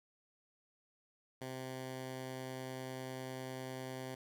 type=tone; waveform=10% pulse; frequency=130 Hz; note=C3; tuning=11 cents flat; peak=-34 dBFS; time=1.41-4.15 s; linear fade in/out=5 ms; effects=none